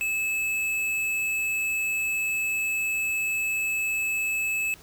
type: tone with tanh clipping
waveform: sine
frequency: 2603 Hz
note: E7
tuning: 22 cents flat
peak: -26 dBFS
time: 0.01-4.74 s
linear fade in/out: 0 ms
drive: 14 dB
effects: pink hiss -51 dBFS RMS until 4.82 s